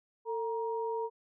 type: tone pair together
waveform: sine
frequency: 450 / 942.6 Hz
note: A4 / A#5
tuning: +39 / +19 cents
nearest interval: octave + minor second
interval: 1280 cents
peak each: -33 / -36 dBFS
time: 0.25-1.1 s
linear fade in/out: 50 ms
effects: none